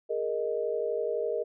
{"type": "chord", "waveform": "sine", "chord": "Ab suspended second", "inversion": "none", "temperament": "just", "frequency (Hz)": [415.3, 467.2, 623], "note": ["Ab4", "Bb4", "Eb5"], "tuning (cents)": [0, 4, 2], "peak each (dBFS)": [-33, -30, -33], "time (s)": [0.09, 1.44], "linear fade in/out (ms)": 20, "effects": []}